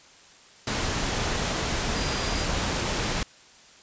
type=tone in noise; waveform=sine; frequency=4836 Hz; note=D8; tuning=50 cents sharp; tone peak=-37 dBFS; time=1.96-2.44 s; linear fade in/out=2 ms; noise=pink; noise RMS=-27 dBFS; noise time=0.67-3.23 s; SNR=-13 dB; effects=white hiss -52 dBFS RMS until 3.82 s + resampled to 16000 Hz